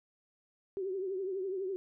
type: tone with vibrato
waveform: sine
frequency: 381 Hz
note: G4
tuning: 49 cents flat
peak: -33 dBFS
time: 0.77-1.76 s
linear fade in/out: 0 ms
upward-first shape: triangle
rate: 12 Hz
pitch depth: 97 cents each way
effects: none